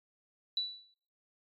sine tone with exponential decay, 3951 Hz, B7, in tune, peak -27 dBFS, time 0.57-0.94 s, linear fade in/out 2 ms, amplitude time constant 80 ms, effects noise-tail reverb RT60 0.6 s tail -22 dB re dry + MP3 64 kbps

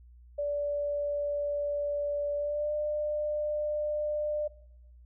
sine tone with pitch glide, 580 to 598.7 Hz, D5 to D5, -22 to +33 cents, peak -28 dBFS, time 0.38-4.48 s, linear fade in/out 10 ms, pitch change +55 cents, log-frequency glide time 2.36-2.73 s, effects noise-tail reverb RT60 0.8 s tail -19 dB re dry + added 60 Hz sine -51 dBFS peak until 5.05 s

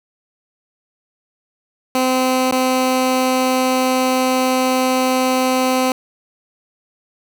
15% pulse tone with dropouts, 257.6 Hz, C4, 27 cents flat, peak -8 dBFS, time 1.95-5.92 s, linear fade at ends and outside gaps 1 ms, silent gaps 2.512-2.524 s, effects none

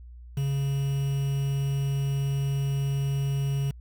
triangle tone with quantisation, 138.59 Hz, C#3, in tune, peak -22 dBFS, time 0.37-3.71 s, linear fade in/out 5 ms, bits 7, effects added 60 Hz sine -42 dBFS peak until 3.8 s

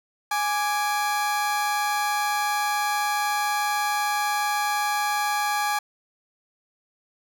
30% pulse tone pair together, 830.6 / 1174.6 Hz, G#5 / D6, 0 / 0 cents, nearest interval tritone, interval 600 cents, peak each -21 / -26 dBFS, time 0.31-5.79 s, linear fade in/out 5 ms, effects none

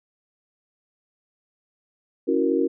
sine chord, F# dominant seventh, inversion second, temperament equal, 277.2 / 329.6 / 370 / 466.2 Hz, C#4 / E4 / F#4 / A#4, 0 / 0 / 0 / 0 cents, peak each -24 dBFS, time 2.27-2.68 s, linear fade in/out 20 ms, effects none

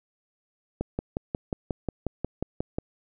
click train, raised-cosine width 2 ms, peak -14 dBFS, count 12, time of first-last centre 0.81-2.785 s, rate 5.57 Hz, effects none

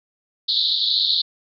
pink band-pass noise, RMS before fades -20 dBFS, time 0.48-1.22 s, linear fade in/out 10 ms, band 3600 to 4400 Hz, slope 96 dB/octave, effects none

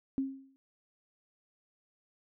sine tone with exponential decay, 269 Hz, C4, 48 cents sharp, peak -26 dBFS, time 0.18-0.56 s, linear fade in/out 0 ms, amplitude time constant 81 ms, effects none

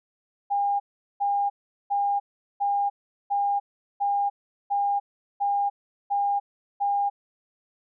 sine tone bursts, 807 Hz, G#5, 50 cents flat, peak -21 dBFS, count 10, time 0.5-7.1 s, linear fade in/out 20 ms, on 300 ms, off 400 ms, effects none

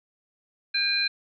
sine tone cluster, 1602 / 2420 / 4087 Hz, G6 / D#7 / C8, +37 / -49 / -41 cents, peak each -29 / -28 / -24 dBFS, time 0.74-1.08 s, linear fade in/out 10 ms, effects none

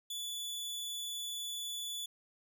sawtooth tone, 3454 Hz, A7, 33 cents flat, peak -35 dBFS, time 0.1-2.06 s, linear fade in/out 5 ms, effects none

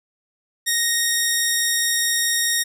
10% pulse tone, 1864.7 Hz, A#6, in tune, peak -9 dBFS, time 0.66-2.64 s, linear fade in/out 20 ms, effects none

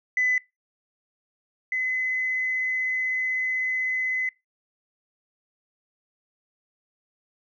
sine tone pair in turn, 2006 / 2029 Hz, B6 / B6, +26 / +46 cents, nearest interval unison, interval 20 cents, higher second, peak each -19 / -23 dBFS, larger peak first, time 0.17-0.38 / 1.72-4.29 s, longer second, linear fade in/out 2 ms, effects noise-tail reverb RT60 0.2 s tail -21 dB re dry + tanh soft clip ceiling -15 dBFS

